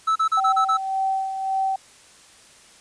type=tone bursts; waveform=triangle; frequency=1309 Hz; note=E6; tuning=13 cents flat; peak=-15 dBFS; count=6; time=0.07-0.773 s; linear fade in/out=10 ms; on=88 ms; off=35 ms
type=tone with tremolo; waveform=sine; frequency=770 Hz; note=G5; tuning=31 cents flat; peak=-19 dBFS; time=0.37-1.76 s; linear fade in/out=5 ms; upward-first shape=sine; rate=1.8 Hz; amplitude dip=55%
effects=white hiss -50 dBFS RMS until 2.8 s + resampled to 22050 Hz